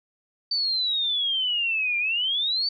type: exponential two-way sweep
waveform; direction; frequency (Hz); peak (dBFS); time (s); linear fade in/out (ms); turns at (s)
sine; down then up; 4600 to 2377 to 4600; -22; 0.51-2.69; 5; 1.98
effects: none